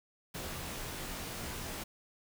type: noise with comb filter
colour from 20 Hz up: pink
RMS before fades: -41 dBFS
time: 0.34-1.84 s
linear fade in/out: 10 ms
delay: 20 ms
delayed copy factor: -0.9
effects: none